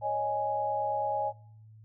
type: chord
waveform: sine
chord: C# suspended second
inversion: none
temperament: just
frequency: 554.4 / 623.7 / 831.5 Hz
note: C#5 / D#5 / G#5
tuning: 0 / +4 / +2 cents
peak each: -35 / -34 / -29 dBFS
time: 0.01-1.33 s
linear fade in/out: 50 ms
effects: noise-tail reverb RT60 0.7 s tail -26 dB re dry + added 109 Hz sine -50 dBFS peak until 1.84 s